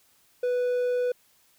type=tone; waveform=triangle; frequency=493.9 Hz; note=B4; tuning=in tune; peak=-21 dBFS; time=0.43-1.12 s; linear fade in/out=5 ms; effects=white hiss -63 dBFS RMS until 1.58 s